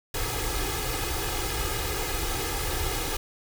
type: noise with comb filter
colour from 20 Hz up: pink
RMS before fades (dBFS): -29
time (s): 0.14-3.17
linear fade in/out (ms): 5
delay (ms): 2.4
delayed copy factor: +1
effects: none